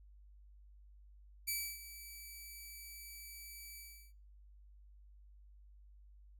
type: tone with ADSR envelope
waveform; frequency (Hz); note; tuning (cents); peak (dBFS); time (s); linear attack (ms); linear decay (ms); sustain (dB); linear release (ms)
5% pulse; 2306; D7; -32; -25; 1.47-4.13; 16; 290; -15; 350
effects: noise-tail reverb RT60 0.4 s tail -20 dB re dry + added 50 Hz sine -57 dBFS peak until 6.39 s